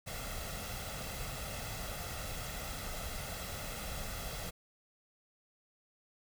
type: noise with comb filter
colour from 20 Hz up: pink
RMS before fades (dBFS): -41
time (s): 0.06-4.51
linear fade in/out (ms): 20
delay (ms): 1.5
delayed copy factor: +0.6
effects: none